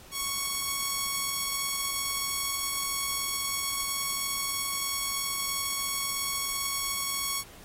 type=tone; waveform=5% pulse; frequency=1108.7 Hz; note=C#6; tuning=in tune; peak=-18 dBFS; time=0.11-7.44 s; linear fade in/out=50 ms; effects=pink hiss -51 dBFS RMS until 7.64 s + AAC 48 kbps